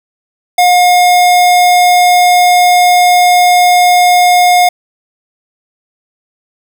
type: tone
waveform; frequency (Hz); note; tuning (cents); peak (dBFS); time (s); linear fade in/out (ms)
square; 716; F5; +43; -5; 0.58-4.69; 5
effects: none